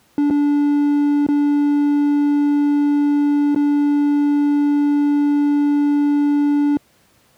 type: tone with dropouts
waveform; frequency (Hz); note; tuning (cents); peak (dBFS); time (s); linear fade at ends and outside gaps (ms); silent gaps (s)
triangle; 290; D4; -22; -11; 0.18-6.77; 1; 0.301-0.307 / 1.265-1.287 / 3.547-3.56
effects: pink hiss -56 dBFS RMS until 7.37 s + high-pass 80 Hz 12 dB/octave